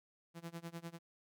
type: tone with tremolo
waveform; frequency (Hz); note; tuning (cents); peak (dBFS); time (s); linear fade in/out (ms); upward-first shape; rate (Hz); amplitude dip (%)
sawtooth; 168.2; E3; +35; -38; 0.34-0.99; 50; sine; 10; 95
effects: none